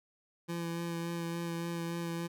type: tone with vibrato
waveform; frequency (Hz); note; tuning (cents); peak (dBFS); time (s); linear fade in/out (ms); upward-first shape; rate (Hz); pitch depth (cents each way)
25% pulse; 169.1; E3; +44; -31; 0.48-2.28; 20; sine; 3.5; 15
effects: none